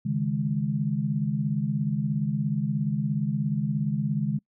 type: chord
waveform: sine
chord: C# suspended second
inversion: none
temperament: equal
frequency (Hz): 138.59 / 155.56 / 207.7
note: C#3 / D#3 / G#3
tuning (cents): 0 / 0 / 0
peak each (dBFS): -28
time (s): 0.05-4.39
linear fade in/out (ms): 10
effects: noise-tail reverb RT60 0.1 s tail -25 dB re dry